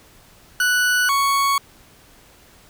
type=tone pair in turn; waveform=40% pulse; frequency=1480 / 1111.6 Hz; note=F#6 / C#6; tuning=0 / +4 cents; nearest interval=perfect fourth; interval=496 cents; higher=first; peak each=-15 dBFS; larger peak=neither; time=0.6-1.09 / 1.09-1.58 s; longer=neither; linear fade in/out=2 ms; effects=pink hiss -50 dBFS RMS until 2.69 s